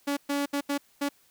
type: tone bursts at uneven times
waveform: sawtooth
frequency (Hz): 284.1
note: C#4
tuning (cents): +43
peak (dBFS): -22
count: 5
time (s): 0.07-0.17 / 0.29-0.46 / 0.53-0.61 / 0.69-0.78 / 1.01-1.09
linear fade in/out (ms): 10
effects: white hiss -63 dBFS RMS until 1.3 s